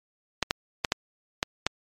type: clicks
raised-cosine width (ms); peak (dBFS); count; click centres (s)
0.2; -5; 6; 0.427 / 0.509 / 0.848 / 0.921 / 1.429 / 1.666
effects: MP3 64 kbps